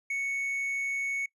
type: tone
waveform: triangle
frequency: 2217 Hz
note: C#7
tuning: in tune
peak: -27 dBFS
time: 0.1-1.26 s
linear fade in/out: 5 ms
effects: noise-tail reverb RT60 0.1 s tail -23 dB re dry + resampled to 32000 Hz